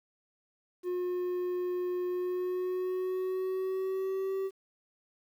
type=tone with pitch glide; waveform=triangle; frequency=359.4 to 385.2 Hz; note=F4 to G4; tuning=+50 to -30 cents; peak=-28 dBFS; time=0.83-4.51 s; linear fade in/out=50 ms; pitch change=+120 cents; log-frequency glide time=2.08-4.36 s; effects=10-bit